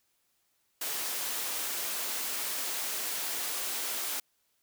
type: high-pass noise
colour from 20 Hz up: white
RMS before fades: -34 dBFS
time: 0.81-4.2 s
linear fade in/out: 5 ms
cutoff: 300 Hz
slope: 12 dB/octave
effects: white hiss -74 dBFS RMS until 4.62 s